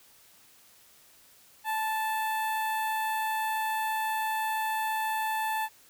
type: tone with notch filter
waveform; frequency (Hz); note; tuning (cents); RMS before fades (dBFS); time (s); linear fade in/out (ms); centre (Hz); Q
sawtooth; 877; A5; -6; -30; 1.64-5.69; 50; 5500; 0.66
effects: white hiss -58 dBFS RMS until 5.89 s